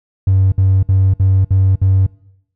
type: tone bursts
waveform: triangle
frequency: 95.7 Hz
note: G2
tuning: 41 cents flat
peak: -5 dBFS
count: 6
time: 0.27-2.065 s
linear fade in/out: 5 ms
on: 250 ms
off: 59 ms
effects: noise-tail reverb RT60 0.8 s tail -25 dB re dry + tanh soft clip ceiling -4 dBFS